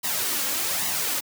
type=noise with flanger; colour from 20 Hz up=white; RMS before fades=-26 dBFS; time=0.03-1.21 s; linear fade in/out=20 ms; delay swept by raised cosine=1 to 3.7 ms; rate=1.2 Hz; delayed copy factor=+0.6; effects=high-pass 100 Hz 12 dB/octave